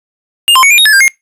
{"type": "tone with pitch steps", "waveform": "square", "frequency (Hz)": [2823, 1043, 2231, 2402, 3748, 1721, 1596, 2138], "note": ["F7", "C6", "C#7", "D7", "A#7", "A6", "G6", "C7"], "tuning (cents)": [18, -6, 11, 38, 9, -39, 31, 37], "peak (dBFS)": -4, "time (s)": [0.48, 1.08], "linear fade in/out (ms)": 0, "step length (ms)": 75, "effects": ["noise-tail reverb RT60 0.2 s tail -25 dB re dry", "resampled to 32000 Hz"]}